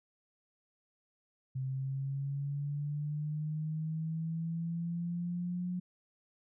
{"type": "linear sweep", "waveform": "sine", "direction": "up", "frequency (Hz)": [130.81, 180.5], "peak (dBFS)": -33, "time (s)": [1.55, 5.8], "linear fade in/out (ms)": 10, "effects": []}